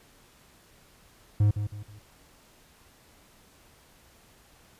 triangle tone with echo, 104 Hz, G#2, 3 cents sharp, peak -16 dBFS, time 1.4-1.51 s, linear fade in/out 5 ms, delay 160 ms, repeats 3, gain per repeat -9 dB, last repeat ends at 1.99 s, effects pink hiss -58 dBFS RMS until 4.79 s + resampled to 32000 Hz

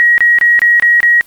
sine tone bursts, 1900 Hz, A#6, 33 cents sharp, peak -5 dBFS, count 6, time 0-1.21 s, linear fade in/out 0 ms, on 180 ms, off 26 ms, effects white hiss -44 dBFS RMS until 1.26 s + Opus 48 kbps

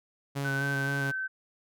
sawtooth tone with vibrato, 138.59 Hz, C#3, in tune, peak -26 dBFS, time 0.35-1.12 s, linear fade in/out 20 ms, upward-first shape square, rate 3.8 Hz, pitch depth 16 cents each way
sine tone with pitch glide, 1500 to 1537.7 Hz, F#6 to G6, +23 to -34 cents, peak -30 dBFS, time 0.44-1.28 s, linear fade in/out 20 ms, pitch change +43 cents, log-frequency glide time 0.56-0.63 s
effects none

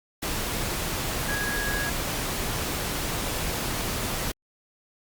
sine tone in noise, 1657 Hz, G#6, 4 cents flat, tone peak -29 dBFS, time 1.28-1.9 s, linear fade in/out 10 ms, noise pink, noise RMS -29 dBFS, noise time 0.22-4.32 s, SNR -3 dB, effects Opus 48 kbps

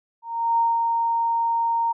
sine tone with ADSR envelope, 925 Hz, A#5, 14 cents flat, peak -16 dBFS, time 0.22-1.93 s, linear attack 360 ms, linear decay 200 ms, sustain -3 dB, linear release 17 ms, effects none

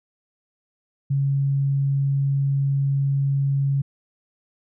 sine tone, 138.5 Hz, C#3, 1 cent flat, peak -18 dBFS, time 1.1-3.82 s, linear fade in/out 10 ms, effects none

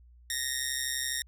10% pulse tone with amplitude modulation, 1855 Hz, A#6, 9 cents flat, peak -18 dBFS, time 0.3-1.22 s, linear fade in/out 2 ms, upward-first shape sine, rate 132 Hz, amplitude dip 70%, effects added 60 Hz sine -53 dBFS peak until 1.27 s

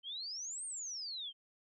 sine exponential two-way sweep, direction up then down, 3060 to 8870 to 3086 Hz, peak -40 dBFS, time 0.03-1.33 s, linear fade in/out 50 ms, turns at 0.65 s, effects none

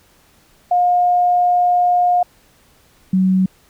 sine tone pair in turn, 713 / 187.49 Hz, F5 / F#3, +36 / +23 cents, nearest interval octave + major seventh, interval 2313 cents, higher first, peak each -11 dBFS, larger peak neither, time 0.71-2.23 / 3.13-3.46 s, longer first, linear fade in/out 5 ms, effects pink hiss -53 dBFS RMS until 3.69 s

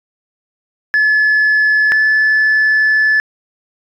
sine tone pair in turn, 1719 / 1734 Hz, A6 / A6, -41 / -26 cents, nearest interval unison, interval 15 cents, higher second, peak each -7 dBFS, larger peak neither, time 0.94-1.92 / 1.92-3.2 s, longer second, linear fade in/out 0 ms, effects tanh soft clip ceiling -7 dBFS

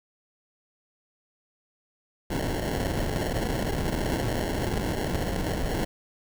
pink noise with sample-and-hold, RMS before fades -28 dBFS, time 2.3-5.85 s, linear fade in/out 10 ms, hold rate 1225 Hz, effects none

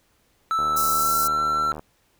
triangle tone with pitch glide, 1318.5 to 1347 Hz, E6 to E6, 0 to +37 cents, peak -18 dBFS, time 0.51-1.72 s, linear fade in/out 0 ms, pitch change +37 cents, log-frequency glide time 0.9-1.16 s
click train, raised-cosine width 1 ms, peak -21 dBFS, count 93, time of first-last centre 0.59-1.794 s, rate 76.4 Hz
white high-pass noise, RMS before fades -26 dBFS, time 0.76-1.28 s, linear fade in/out 10 ms, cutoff 5000 Hz, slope 48 dB/octave
effects pink hiss -64 dBFS RMS until 2.19 s

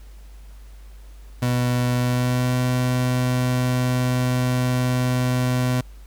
30% pulse tone with pitch glide, 123.47 to 125.85 Hz, B2 to B2, 0 to +33 cents, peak -16 dBFS, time 1.42-5.81 s, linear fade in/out 5 ms, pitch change +33 cents, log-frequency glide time 1.96-2.54 s, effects added 50 Hz sine -39 dBFS peak until 6.06 s + pink hiss -55 dBFS RMS until 6.06 s

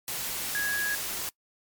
sine tone in noise, 1661.2 Hz, G#6, in tune, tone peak -27 dBFS, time 0.55-0.95 s, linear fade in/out 0 ms, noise white, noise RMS -33 dBFS, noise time 0.08-1.29 s, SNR +3 dB, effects noise-tail reverb RT60 0.1 s tail -24 dB re dry + MP3 96 kbps

